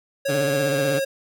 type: tone with pitch glide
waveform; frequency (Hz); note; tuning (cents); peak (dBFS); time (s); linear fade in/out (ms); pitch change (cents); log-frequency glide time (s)
square; 552 to 542.8; C#5 to C#5; -7 to -36; -22; 0.25-1.05; 10; -29; 0.37-0.76
type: tone with vibrato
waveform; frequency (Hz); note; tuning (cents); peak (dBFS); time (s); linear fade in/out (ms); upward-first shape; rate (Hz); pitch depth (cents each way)
15% pulse; 143; D3; -46; -17; 0.28-1; 20; sine; 16; 84
effects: none